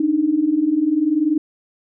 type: tone pair together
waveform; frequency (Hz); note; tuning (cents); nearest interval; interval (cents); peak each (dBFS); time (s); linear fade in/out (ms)
sine; 289.6 / 310; D4 / D#4; -24 / -6; minor second; 118; -20 / -16; 0-1.38; 5
effects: none